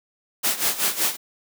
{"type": "noise with tremolo", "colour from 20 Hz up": "white", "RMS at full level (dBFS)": -20, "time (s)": [0.43, 1.17], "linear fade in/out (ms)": 20, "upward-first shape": "sine", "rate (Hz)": 5.3, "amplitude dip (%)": 80, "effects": ["high-pass 200 Hz 12 dB/octave"]}